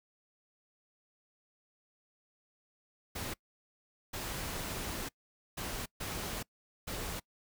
pink noise bursts at uneven times, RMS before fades -39 dBFS, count 5, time 3.15-3.34 / 4.13-5.09 / 5.57-5.86 / 6-6.43 / 6.87-7.2 s, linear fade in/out 10 ms, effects noise-tail reverb RT60 0.1 s tail -24 dB re dry

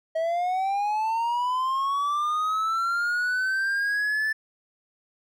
triangle linear sweep, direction up, 638 to 1760 Hz, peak -21 dBFS, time 0.15-4.33 s, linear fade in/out 10 ms, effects none

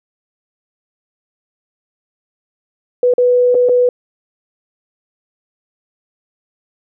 sine tone with dropouts, 493.4 Hz, B4, 2 cents flat, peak -8 dBFS, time 3.03-3.89 s, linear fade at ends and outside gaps 2 ms, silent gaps 3.138-3.181 / 3.545-3.55 / 3.688-3.693 s, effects none

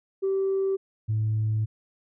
sine tone pair in turn, 387.1 / 108.63 Hz, G4 / A2, -22 / -22 cents, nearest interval octave + minor seventh, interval 2200 cents, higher first, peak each -21 dBFS, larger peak neither, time 0.22-0.77 / 1.08-1.66 s, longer second, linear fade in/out 20 ms, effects tanh soft clip ceiling -19 dBFS

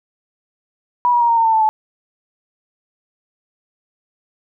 sine tone with pitch steps, 975 / 958.8 / 942.9 / 927.2 / 911.8 / 896.7 / 881.8 / 867.1 Hz, B5 / A#5 / A#5 / A#5 / A#5 / A5 / A5 / A5, -23 / +48 / +20 / -10 / -39 / +33 / +4 / -26 cents, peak -11 dBFS, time 1.05-1.69 s, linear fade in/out 0 ms, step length 80 ms, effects none

